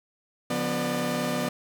sawtooth tone cluster, 144.3 / 177.9 / 247.2 / 598 Hz, D3 / F3 / B3 / D5, -30 / +32 / +2 / +31 cents, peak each -32 / -29 / -25 / -27 dBFS, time 0.5-1.49 s, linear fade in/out 5 ms, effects none

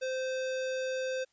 square tone, 519 Hz, C5, 14 cents flat, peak -32 dBFS, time 0.01-1.25 s, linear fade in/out 20 ms, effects white hiss -72 dBFS RMS until 1.32 s + resampled to 16000 Hz

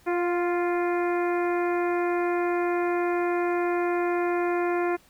harmonic tone with a mistuned harmonic, 349.2 Hz, F4, in tune, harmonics 1 / 2 / 3 / 4 / 5 / 6 / 7, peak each -24 / -30 / -34 / -36 / -38 / -40 / -41 dBFS, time 0.06-4.97 s, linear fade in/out 20 ms, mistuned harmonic 2, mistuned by +18 cents, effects pink hiss -58 dBFS RMS until 5.09 s

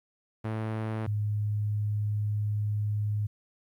sawtooth / sine tone pair in turn, 110 / 104.76 Hz, A2 / G#2, 0 / +16 cents, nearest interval minor second, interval 84 cents, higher first, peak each -26 dBFS, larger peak neither, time 0.44-1.07 / 1.07-3.27 s, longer second, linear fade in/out 10 ms, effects low-pass 2000 Hz 12 dB/octave + 11-bit

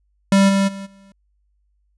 square tone with level steps, 196 Hz, G3, in tune, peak -11 / -15 / -30 / -46 dBFS, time 0.32-1.12 s, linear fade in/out 2 ms, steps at 0.48 / 0.67 / 0.85 s, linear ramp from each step 20 ms, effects added 50 Hz sine -61 dBFS peak until 1.97 s + resampled to 24000 Hz

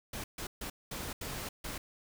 pink noise bursts at uneven times, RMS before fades -40 dBFS, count 6, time 0.13-0.24 / 0.38-0.47 / 0.61-0.7 / 0.91-1.13 / 1.21-1.49 / 1.64-1.78 s, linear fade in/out 5 ms, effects none

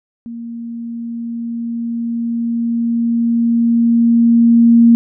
sine tone with level ramp, 233.1 Hz, A#3, in tune, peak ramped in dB -25 to -4 dBFS, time 0.26-4.95 s, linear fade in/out 0 ms, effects none

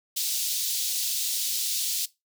pink high-pass noise, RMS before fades -28 dBFS, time 0.16-2.06 s, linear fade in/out 10 ms, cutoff 3700 Hz, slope 24 dB/octave, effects noise-tail reverb RT60 0.2 s tail -19 dB re dry

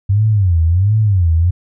sine tone with vibrato, 94.3 Hz, F#2, 33 cents sharp, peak -9 dBFS, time 0.09-1.51 s, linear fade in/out 10 ms, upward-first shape sine, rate 1.4 Hz, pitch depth 260 cents each way, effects none

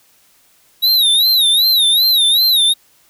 square tone with vibrato, 3834 Hz, A#7, 48 cents sharp, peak -10 dBFS, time 0.82-2.74 s, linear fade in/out 20 ms, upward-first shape sine, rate 2.6 Hz, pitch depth 140 cents each way, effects white hiss -53 dBFS RMS until 3.09 s

